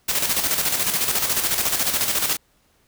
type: noise with tremolo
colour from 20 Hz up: white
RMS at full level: -20 dBFS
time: 0.08-2.37 s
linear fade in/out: 10 ms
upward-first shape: square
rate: 14 Hz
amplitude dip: 50%
effects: pink hiss -62 dBFS RMS until 2.87 s